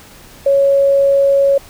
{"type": "tone", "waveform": "sine", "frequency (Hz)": 554.4, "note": "C#5", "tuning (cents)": 0, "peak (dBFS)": -8, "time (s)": [0.46, 1.58], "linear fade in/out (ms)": 5, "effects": ["pink hiss -40 dBFS RMS until 1.69 s"]}